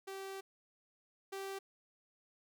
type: tone pair in turn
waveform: sawtooth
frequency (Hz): 387.7 / 389.5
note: G4 / G4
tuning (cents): -19 / -11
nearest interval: unison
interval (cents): 8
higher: second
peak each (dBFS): -39 / -37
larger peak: second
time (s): 0.07-0.41 / 1.32-1.59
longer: first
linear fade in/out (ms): 10
effects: none

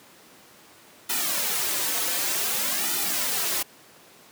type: noise with flanger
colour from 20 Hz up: white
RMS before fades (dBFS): -26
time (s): 1.09-3.63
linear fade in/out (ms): 10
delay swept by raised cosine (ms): 1.8 to 5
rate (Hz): 0.54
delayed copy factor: -0.9
effects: pink hiss -51 dBFS RMS until 4.31 s + high-pass 200 Hz 12 dB/octave

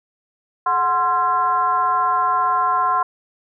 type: tone with frequency modulation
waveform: sine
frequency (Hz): 1046.5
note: C6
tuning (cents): 0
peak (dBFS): -15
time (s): 0.66-3.03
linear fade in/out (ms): 5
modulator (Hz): 311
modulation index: 0.86
effects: none

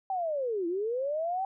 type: linear two-way sweep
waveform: sine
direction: down then up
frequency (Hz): 784 to 329.6 to 784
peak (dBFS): -28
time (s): 0.1-1.45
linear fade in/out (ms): 2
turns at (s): 0.67
effects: none

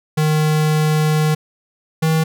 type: tone pair in turn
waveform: square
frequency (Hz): 154.1 / 159.35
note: D#3 / D#3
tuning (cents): -16 / +42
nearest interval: minor second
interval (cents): 58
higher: second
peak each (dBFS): -14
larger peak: neither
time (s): 0.17-1.35 / 2.02-2.24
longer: first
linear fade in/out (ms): 10
effects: none

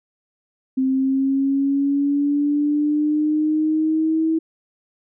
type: linear sweep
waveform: sine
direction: up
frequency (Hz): 261.6 to 323.2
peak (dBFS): -16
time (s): 0.77-4.39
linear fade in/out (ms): 10
effects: none

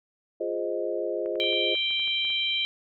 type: chord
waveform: sine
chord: F minor seventh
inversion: none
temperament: equal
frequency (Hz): 349.2 / 415.3 / 523.3 / 622.3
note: F4 / Ab4 / C5 / Eb5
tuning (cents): 0 / 0 / 0 / 0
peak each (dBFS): -32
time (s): 0.4-1.75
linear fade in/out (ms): 10
type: clicks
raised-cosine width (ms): 0.5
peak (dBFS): -33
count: 10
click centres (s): 1.26 / 1.356 / 1.439 / 1.529 / 1.753 / 1.908 / 1.996 / 2.076 / 2.25 / 2.303
type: harmonic tone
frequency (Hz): 784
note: G5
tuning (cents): 0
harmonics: 3 / 4 / 5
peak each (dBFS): -30 / -26 / -32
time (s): 1.4-2.65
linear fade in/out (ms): 0
effects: none

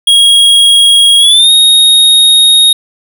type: tone with pitch glide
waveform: square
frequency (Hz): 3290 to 3736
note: G#7 to A#7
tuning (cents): -17 to +3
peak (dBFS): -3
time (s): 0.07-2.73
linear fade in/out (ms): 5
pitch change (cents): +220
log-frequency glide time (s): 1.19-1.51
effects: none

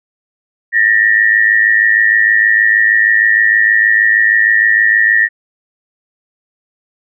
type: tone pair together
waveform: sine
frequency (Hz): 1789.6 / 1896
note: A6 / A#6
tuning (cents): +29 / +29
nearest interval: minor second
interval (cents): 100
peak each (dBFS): -10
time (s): 0.72-5.29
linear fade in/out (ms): 50
effects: none

